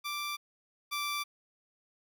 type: tone pair in turn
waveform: 15% pulse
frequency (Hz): 1174.7 / 1170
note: D6 / D6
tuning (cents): 0 / -7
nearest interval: unison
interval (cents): 7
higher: first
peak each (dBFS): -28 / -26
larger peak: second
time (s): 0.04-0.37 / 0.91-1.24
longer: neither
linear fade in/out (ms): 20
effects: none